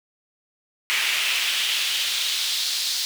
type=noise with high-pass filter sweep; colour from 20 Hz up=brown; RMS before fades=-24 dBFS; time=0.9-3.05 s; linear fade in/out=0 ms; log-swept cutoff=2400 to 4400 Hz; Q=2.4; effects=none